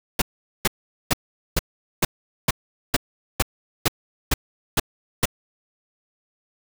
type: noise bursts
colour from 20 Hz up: pink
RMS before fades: -18 dBFS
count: 12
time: 0.19-5.256 s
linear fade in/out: 5 ms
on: 28 ms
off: 430 ms
effects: none